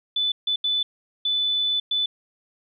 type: tone bursts at uneven times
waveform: sine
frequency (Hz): 3494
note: A7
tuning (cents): -13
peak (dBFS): -20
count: 5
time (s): 0.16-0.32 / 0.47-0.56 / 0.64-0.83 / 1.25-1.8 / 1.91-2.06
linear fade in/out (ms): 5
effects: none